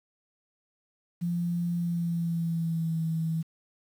sine tone with pitch glide, 172.7 to 162.07 Hz, F3 to E3, -19 to -29 cents, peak -26 dBFS, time 1.21-3.43 s, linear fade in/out 20 ms, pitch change -110 cents, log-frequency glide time 1.75-3.02 s, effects 9-bit

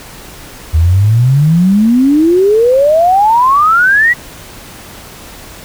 sine exponential sweep, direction up, 76.4 to 1975.5 Hz, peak -5 dBFS, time 0.73-4.14 s, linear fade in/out 20 ms, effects pink hiss -32 dBFS RMS until 5.64 s

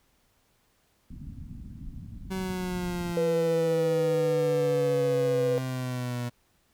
pink low-pass noise, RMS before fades -41 dBFS, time 1.1-3.12 s, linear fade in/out 0 ms, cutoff 260 Hz, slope 48 dB/octave
30% pulse exponential sweep, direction down, 189.5 to 120.6 Hz, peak -27 dBFS, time 2.3-6.3 s, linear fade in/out 20 ms
sine tone with vibrato, 493.7 Hz, B4, 1 cent flat, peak -23 dBFS, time 3.17-5.58 s, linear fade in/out 0 ms, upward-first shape triangle, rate 15 Hz, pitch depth 21 cents each way
effects pink hiss -68 dBFS RMS until 6.73 s

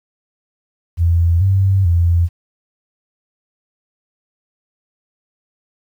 sine tone with pitch steps, 84.8 / 96.5 / 85.6 Hz, E2 / G2 / F2, +50 / -27 / -34 cents, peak -10 dBFS, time 0.97-2.29 s, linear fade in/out 50 ms, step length 440 ms, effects 8-bit

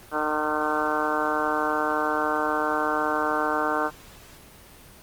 harmonic tone with a mistuned harmonic, 152.4 Hz, D#3, 36 cents flat, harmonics 2 / 3 / 4 / 5 / 6 / 7 / 8 / 9 / 10, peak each -31 / -31 / -31 / -31 / -31 / -31 / -31 / -31 / -31 dBFS, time 0.11-3.91 s, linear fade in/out 50 ms, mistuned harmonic 8, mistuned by -16 cents, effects pink hiss -48 dBFS RMS until 5.02 s + Opus 24 kbps

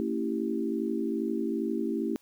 sine chord, A# diminished seventh, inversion none, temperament equal with one note detuned, 227.1 / 277.2 / 329.6 / 392 Hz, A#3 / C#4 / E4 / G4, -45 / 0 / 0 / 0 cents, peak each -32 / -34 / -32 / -34 dBFS, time 0-2.16 s, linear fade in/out 0 ms, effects white hiss -65 dBFS RMS until 2.21 s

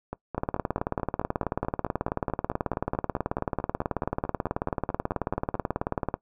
two click trains, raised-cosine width 1 ms, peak -12 / -18 dBFS, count 107 / 26, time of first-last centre 0.38-6.141 / 0.13-5.553 s, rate 18.4 / 4.61 Hz, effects noise-tail reverb RT60 0.1 s tail -20 dB re dry

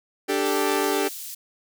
sawtooth chord, D suspended fourth, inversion none, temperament equal, 293.7 / 392 / 440 Hz, D4 / G4 / A4, 0 / 0 / 0 cents, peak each -23 / -20 / -23 dBFS, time 0.28-1.09 s, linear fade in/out 20 ms
white high-pass noise, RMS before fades -36 dBFS, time 0.45-1.35 s, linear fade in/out 10 ms, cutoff 4000 Hz, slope 12 dB/octave
effects none

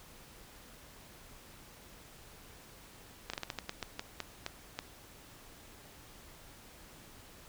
slowing click train, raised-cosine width 0.2 ms, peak -19 dBFS, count 12, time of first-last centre 3.3-4.79 s, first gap 35 ms, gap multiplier 1.25, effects pink hiss -55 dBFS RMS until 7.48 s

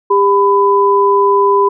sine tone pair together, 399.7 / 1000 Hz, G4 / B5, +34 / +21 cents, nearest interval octave + major third, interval 1587 cents, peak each -10 dBFS, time 0.1-1.69 s, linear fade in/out 10 ms, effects none

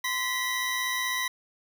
25% pulse tone pair together, 1032.4 / 1949 Hz, C6 / B6, -23 / -23 cents, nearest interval major seventh, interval 1100 cents, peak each -28 / -25 dBFS, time 0.04-1.28 s, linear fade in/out 5 ms, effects none

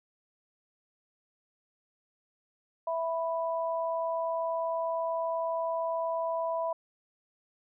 sine tone pair together, 659.3 / 987.8 Hz, E5 / B5, 0 / 0 cents, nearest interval perfect fifth, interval 700 cents, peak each -30 / -33 dBFS, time 2.87-6.73 s, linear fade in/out 5 ms, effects none

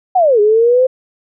sine linear two-way sweep, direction down then up, 770 to 408.6 to 523 Hz, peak -7 dBFS, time 0.15-0.87 s, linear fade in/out 10 ms, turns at 0.4 s, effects none

